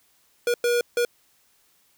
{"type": "tone bursts at uneven times", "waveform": "square", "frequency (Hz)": 480, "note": "B4", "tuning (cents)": -49, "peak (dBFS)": -20, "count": 3, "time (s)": [[0.47, 0.54], [0.64, 0.81], [0.97, 1.05]], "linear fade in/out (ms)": 2, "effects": ["white hiss -63 dBFS RMS until 1.97 s"]}